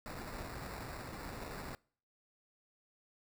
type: noise with sample-and-hold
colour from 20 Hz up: pink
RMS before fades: -45 dBFS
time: 0.06-1.75 s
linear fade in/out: 0 ms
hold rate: 3150 Hz
effects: noise-tail reverb RT60 0.5 s tail -25 dB re dry